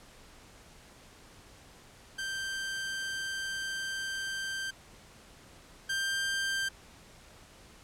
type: tone pair in turn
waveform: sawtooth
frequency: 1568 / 1575.1 Hz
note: G6 / G6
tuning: 0 / +8 cents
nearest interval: unison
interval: 8 cents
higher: second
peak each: -30 / -26 dBFS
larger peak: second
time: 2.18-4.71 / 5.89-6.69 s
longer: first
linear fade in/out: 10 ms
effects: pink hiss -55 dBFS RMS until 7.83 s + low-pass 10000 Hz 12 dB/octave